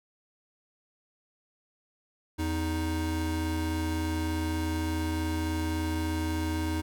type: tone pair together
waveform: square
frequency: 83.16 / 312.9 Hz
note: E2 / D#4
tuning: +16 / +10 cents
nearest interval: octave + major seventh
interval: 2294 cents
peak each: -31 / -32 dBFS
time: 2.38-6.82 s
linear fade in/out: 20 ms
effects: none